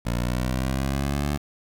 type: linear sweep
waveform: 15% pulse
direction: up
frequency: 58.27 to 73.42 Hz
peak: -17 dBFS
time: 0.05-1.38 s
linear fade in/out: 20 ms
effects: 8-bit